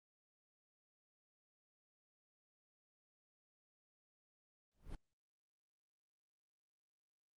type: noise with exponential growth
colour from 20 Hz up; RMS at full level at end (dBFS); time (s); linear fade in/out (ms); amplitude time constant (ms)
brown; -42; 4.73-4.95; 2; 46
effects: Opus 24 kbps